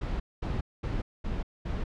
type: noise bursts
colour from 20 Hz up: brown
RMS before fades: -31 dBFS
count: 5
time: 0.01-1.84 s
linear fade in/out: 10 ms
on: 190 ms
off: 220 ms
effects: low-pass 4000 Hz 12 dB/octave